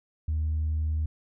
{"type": "tone", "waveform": "sine", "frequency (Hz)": 77.78, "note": "D#2", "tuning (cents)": 0, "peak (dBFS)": -23, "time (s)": [0.28, 1.06], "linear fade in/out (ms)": 5, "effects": ["tanh soft clip ceiling -22 dBFS"]}